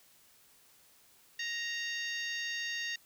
harmonic tone with a mistuned harmonic, 926 Hz, A#5, 12 cents flat, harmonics 2 / 3 / 4 / 5 / 6 / 7, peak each -37 / -41 / -43 / -45 / -47 / -48 dBFS, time 1.39-2.96 s, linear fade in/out 5 ms, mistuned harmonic 2, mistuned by +18 cents, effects white hiss -63 dBFS RMS until 3.05 s

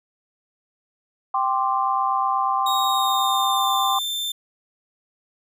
sine chord, G suspended fourth, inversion none, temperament equal, 784 / 1046.5 / 1174.7 Hz, G5 / C6 / D6, 0 / 0 / 0 cents, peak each -23 / -22 / -25 dBFS, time 1.34-3.99 s, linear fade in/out 5 ms
40% pulse tone with pitch glide, 3753 to 3565 Hz, A#7 to A7, +11 to +22 cents, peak -23 dBFS, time 2.66-4.32 s, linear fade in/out 5 ms, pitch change -89 cents, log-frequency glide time 2.86-3.71 s
effects none

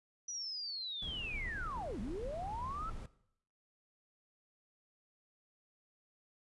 sine linear two-way sweep, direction down then up, 5920 to 181.3 to 1347 Hz, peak -39 dBFS, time 0.28-2.9 s, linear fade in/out 5 ms, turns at 2 s
brown noise, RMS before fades -45 dBFS, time 1.02-3.06 s, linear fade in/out 2 ms
effects noise-tail reverb RT60 0.7 s tail -17 dB re dry + resampled to 24000 Hz

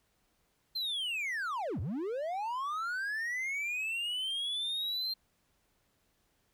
triangle linear two-way sweep, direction down then up, 4189 to 74.1 to 4189 Hz, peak -31 dBFS, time 0.75-5.14 s, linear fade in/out 10 ms, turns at 1.8 s, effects pink hiss -74 dBFS RMS until 6.53 s

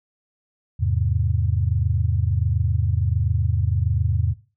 sine chord, E augmented, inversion none, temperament equal, 82.41 / 103.83 / 130.81 Hz, E2 / G#2 / B#2, 0 / 0 / 0 cents, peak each -22 / -22 / -25 dBFS, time 0.79-4.34 s, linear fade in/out 20 ms, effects noise-tail reverb RT60 0.3 s tail -17 dB re dry

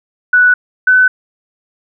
sine tone pair in turn, 1480 / 1507.6 Hz, F#6 / F#6, 0 / +32 cents, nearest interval unison, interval 32 cents, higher second, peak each -5 dBFS, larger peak neither, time 0.33-0.54 / 0.87-1.08 s, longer neither, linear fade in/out 5 ms, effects none

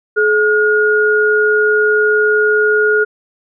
sine tone pair together, 426.2 / 1434.8 Hz, G#4 / F6, +45 / +46 cents, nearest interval octave + major sixth, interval 2101 cents, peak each -12 dBFS, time 0.16-3.05 s, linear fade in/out 20 ms, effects none

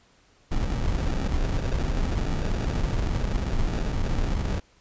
brown noise with sample-and-hold, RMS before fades -25 dBFS, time 0.51-4.6 s, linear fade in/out 10 ms, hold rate 1050 Hz, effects pink hiss -60 dBFS RMS until 4.8 s + resampled to 16000 Hz

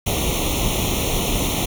pink noise with comb filter, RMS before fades -21 dBFS, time 0.06-1.66 s, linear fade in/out 10 ms, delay 0.31 ms, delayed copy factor +0.95, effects none

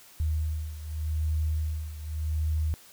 sine beating tone pair, 77.4 / 78.25 Hz, D#2 / D#2, -9 / +10 cents, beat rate 0.85 Hz, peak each -28 / -32 dBFS, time 0.2-2.74 s, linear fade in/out 0 ms, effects white hiss -53 dBFS RMS until 2.92 s

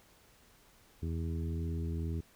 harmonic tone with a mistuned harmonic, 82 Hz, E2, 9 cents flat, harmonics 1 / 2 / 3 / 4 / 5, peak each -34 / -40 / -44 / -46 / -48 dBFS, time 1.02-2.21 s, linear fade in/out 10 ms, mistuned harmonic 1, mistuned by +17 cents, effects pink hiss -63 dBFS RMS until 2.35 s

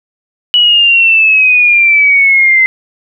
sine exponential sweep, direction down, 2948 to 2056 Hz, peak -4 dBFS, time 0.54-2.66 s, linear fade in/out 0 ms, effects none

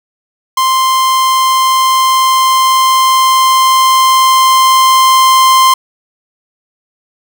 45% pulse tone with level ramp, 1046.5 Hz, C6, in tune, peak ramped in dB -8 to -4 dBFS, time 0.57-5.74 s, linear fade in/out 5 ms, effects none

